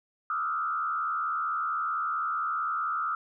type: tone with frequency modulation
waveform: sine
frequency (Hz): 1296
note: E6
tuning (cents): -30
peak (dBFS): -27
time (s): 0.3-3.15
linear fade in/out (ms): 2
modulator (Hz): 75.6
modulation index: 1.3
effects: none